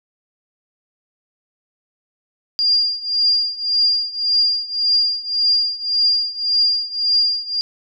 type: tone with tremolo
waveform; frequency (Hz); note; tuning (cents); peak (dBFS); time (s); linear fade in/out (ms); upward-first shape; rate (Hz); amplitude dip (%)
sine; 4805; D8; +39; -11; 2.59-7.61; 0; triangle; 1.8; 90
effects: none